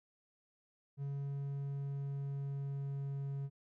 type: tone with pitch glide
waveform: triangle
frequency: 140 to 138.79 Hz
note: C#3 to C#3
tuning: +18 to +2 cents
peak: -35 dBFS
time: 0.97-3.5 s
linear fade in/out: 50 ms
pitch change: -16 cents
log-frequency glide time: 1.23-3.32 s
effects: none